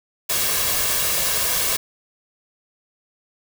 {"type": "noise with comb filter", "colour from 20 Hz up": "white", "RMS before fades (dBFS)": -21, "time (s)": [0.29, 1.77], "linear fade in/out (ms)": 10, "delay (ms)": 1.8, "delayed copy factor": 0.5, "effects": []}